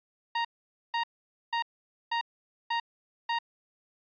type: tone bursts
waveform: sawtooth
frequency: 932.3 Hz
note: A#5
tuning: in tune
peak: -23 dBFS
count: 6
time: 0.35-3.388 s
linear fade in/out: 5 ms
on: 98 ms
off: 490 ms
effects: resampled to 11025 Hz